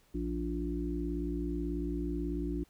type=harmonic tone; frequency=58.27 Hz; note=A#1; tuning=in tune; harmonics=1 / 3 / 5 / 6; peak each=-36 / -40 / -36 / -39 dBFS; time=0.14-2.64 s; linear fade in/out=10 ms; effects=pink hiss -67 dBFS RMS until 2.69 s